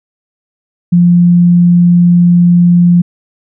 sine tone, 174.61 Hz, F3, in tune, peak -3 dBFS, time 0.92-3.02 s, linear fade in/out 10 ms, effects none

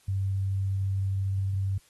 sine tone, 97 Hz, G2, 18 cents flat, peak -25 dBFS, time 0.08-1.78 s, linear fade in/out 5 ms, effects white hiss -62 dBFS RMS until 1.89 s + AAC 32 kbps

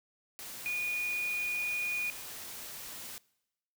sine tone in noise, 2451 Hz, D#7, 27 cents flat, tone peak -31 dBFS, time 0.66-2.1 s, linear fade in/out 0 ms, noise white, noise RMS -44 dBFS, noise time 0.39-3.18 s, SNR +10 dB, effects noise-tail reverb RT60 0.9 s tail -23 dB re dry

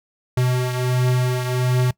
square beating tone pair, 125.6 / 127 Hz, B2 / B2, +30 / +49 cents, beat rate 1.4 Hz, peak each -19 / -26 dBFS, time 0.37-1.91 s, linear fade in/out 5 ms, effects noise-tail reverb RT60 0.1 s tail -21 dB re dry

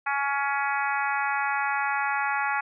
harmonic tone, 280 Hz, C#4, 18 cents sharp, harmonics 3 / 4 / 5 / 6 / 7 / 8 / 9, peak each -28 / -32 / -30 / -32 / -34 / -37 / -37 dBFS, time 0.06-2.61 s, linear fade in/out 10 ms, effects none

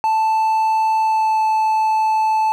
triangle tone with pitch glide, 880 to 873.9 Hz, A5 to A5, 0 to -12 cents, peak -12 dBFS, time 0.04-2.52 s, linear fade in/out 0 ms, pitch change -12 cents, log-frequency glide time 0.99-1.42 s, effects 9-bit

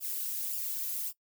violet noise with flanger, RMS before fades -35 dBFS, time 0-1.13 s, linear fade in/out 50 ms, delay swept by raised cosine 0.48 to 3.18 ms, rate 1.8 Hz, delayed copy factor -0.85, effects noise-tail reverb RT60 0.1 s tail -20 dB re dry

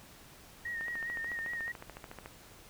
sine tone with vibrato, 1864.7 Hz, A#6, in tune, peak -35 dBFS, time 0.65-1.72 s, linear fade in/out 5 ms, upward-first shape sine, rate 4.9 Hz, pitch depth 44 cents each way
click train, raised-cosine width 0.5 ms, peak -29 dBFS, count 21, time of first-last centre 0.81-2.259 s, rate 13.8 Hz
effects pink hiss -55 dBFS RMS until 2.69 s

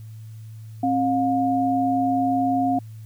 sine tone pair together, 266.9 / 712.5 Hz, C4 / F5, +35 / +34 cents, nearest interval octave + perfect fourth, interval 1699 cents, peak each -21 dBFS, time 0.83-2.79 s, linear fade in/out 5 ms, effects added 110 Hz sine -36 dBFS peak until 3.05 s + white hiss -59 dBFS RMS until 3.05 s

